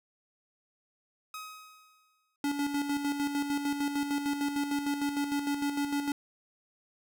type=tone with exponential decay; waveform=sawtooth; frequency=1265 Hz; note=D#6; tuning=28 cents sharp; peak=-34 dBFS; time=1.34-2.36 s; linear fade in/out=2 ms; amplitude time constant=220 ms
type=tone with tremolo; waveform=square; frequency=285.7 Hz; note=D4; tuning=48 cents flat; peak=-28 dBFS; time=2.44-6.12 s; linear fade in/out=2 ms; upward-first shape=square; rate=6.6 Hz; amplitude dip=50%
effects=none